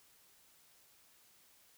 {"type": "silence", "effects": ["white hiss -66 dBFS RMS until 1.77 s"]}